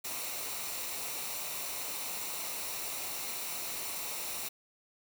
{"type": "noise with comb filter", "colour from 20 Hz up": "white", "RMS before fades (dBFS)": -38, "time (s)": [0.04, 4.49], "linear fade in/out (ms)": 10, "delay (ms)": 0.61, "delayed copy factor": -0.5, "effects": []}